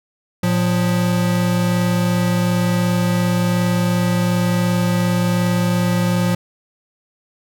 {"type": "tone pair together", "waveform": "square", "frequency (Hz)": [114.66, 177.4], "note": ["A#2", "F3"], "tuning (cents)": [-28, 27], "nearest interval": "minor sixth", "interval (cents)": 755, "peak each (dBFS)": [-21, -17], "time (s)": [0.43, 6.35], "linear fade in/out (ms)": 5, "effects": []}